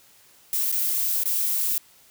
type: noise with dropouts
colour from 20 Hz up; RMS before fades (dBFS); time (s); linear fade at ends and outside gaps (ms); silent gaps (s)
violet; -24; 0.53-1.78; 1; 0.717-0.725 / 1.236-1.256
effects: white hiss -55 dBFS RMS until 2.1 s